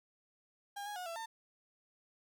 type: tone with pitch steps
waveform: 35% pulse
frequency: 808 / 828 / 725 / 670 / 901 Hz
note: G#5 / G#5 / F#5 / E5 / A5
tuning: -48 / -5 / -35 / +28 / +41 cents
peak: -39 dBFS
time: 0.76-1.26 s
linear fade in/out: 10 ms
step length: 100 ms
effects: none